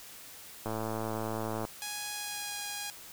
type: click train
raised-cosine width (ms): 1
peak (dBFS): -21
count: 110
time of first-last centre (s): 0.66-1.651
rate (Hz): 110
type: tone with pitch glide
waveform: 5% pulse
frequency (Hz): 830.6 to 820.6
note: G#5 to G#5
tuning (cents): 0 to -21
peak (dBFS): -24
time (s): 1.82-2.9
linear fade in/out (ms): 0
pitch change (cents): -21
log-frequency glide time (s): 2.12-2.61
effects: white hiss -49 dBFS RMS until 3.12 s